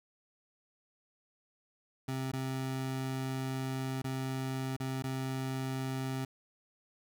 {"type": "tone with dropouts", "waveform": "25% pulse", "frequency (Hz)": 132, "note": "C3", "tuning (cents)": 16, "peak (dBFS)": -30, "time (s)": [2.08, 6.25], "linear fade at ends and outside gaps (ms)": 5, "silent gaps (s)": [[2.317, 2.332], [4.02, 4.042], [4.765, 4.8], [5.024, 5.039]], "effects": []}